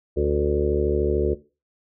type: harmonic tone with a mistuned harmonic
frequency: 73.42 Hz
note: D2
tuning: in tune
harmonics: 1 / 2 / 3 / 4 / 5 / 6 / 7 / 8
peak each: -25 / -32 / -33 / -32 / -22 / -24 / -30 / -33 dBFS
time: 0.16-1.35 s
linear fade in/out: 20 ms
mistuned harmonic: 7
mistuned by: -47 cents
effects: noise-tail reverb RT60 0.3 s tail -17 dB re dry